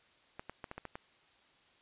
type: clicks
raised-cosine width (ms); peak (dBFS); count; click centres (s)
0.5; -27; 7; 0.395 / 0.496 / 0.642 / 0.714 / 0.78 / 0.853 / 0.955
effects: white hiss -66 dBFS RMS until 1.81 s + resampled to 8000 Hz